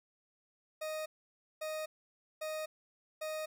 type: tone bursts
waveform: 40% pulse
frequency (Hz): 622.3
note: D#5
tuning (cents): 0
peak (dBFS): -36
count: 4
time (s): 0.81-3.46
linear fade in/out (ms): 10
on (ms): 250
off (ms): 550
effects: none